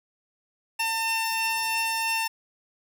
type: tone pair together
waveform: sawtooth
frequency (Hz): 901 / 2700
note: A5 / E7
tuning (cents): +41 / +41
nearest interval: octave + perfect fifth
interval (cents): 1900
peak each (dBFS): -24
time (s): 0.79-2.28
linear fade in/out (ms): 10
effects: none